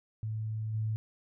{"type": "tone with level steps", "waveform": "sine", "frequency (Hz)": 109.3, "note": "A2", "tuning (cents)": -11, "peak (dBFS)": [-32, -29], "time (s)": [0.23, 0.96], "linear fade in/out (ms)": 0, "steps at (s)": 0.73, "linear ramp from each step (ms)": 20, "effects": []}